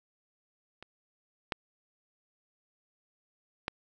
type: clicks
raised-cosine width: 0.3 ms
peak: -29 / -14 / -15 dBFS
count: 3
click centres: 0.826 / 1.522 / 3.681 s
effects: none